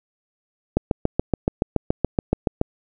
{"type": "click train", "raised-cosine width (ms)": 2, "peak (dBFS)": -4, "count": 14, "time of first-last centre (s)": [0.77, 2.614], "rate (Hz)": 7.05, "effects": []}